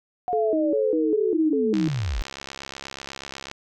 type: linear sweep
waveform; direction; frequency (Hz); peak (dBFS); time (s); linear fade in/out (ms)
sine; down; 730 to 34.78; -23; 0.28-2.22; 0
type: tone with vibrato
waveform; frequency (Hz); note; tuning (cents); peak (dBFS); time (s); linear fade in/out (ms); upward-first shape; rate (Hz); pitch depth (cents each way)
sine; 370; F#4; 0; -21; 0.33-1.88; 0; square; 2.5; 280
type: click train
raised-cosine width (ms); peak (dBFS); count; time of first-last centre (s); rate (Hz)
0.2; -17; 122; 1.74-3.514; 68.2
effects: none